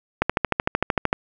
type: click train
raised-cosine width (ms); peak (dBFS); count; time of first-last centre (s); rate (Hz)
0.5; -3; 13; 0.22-1.129; 13.2
effects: none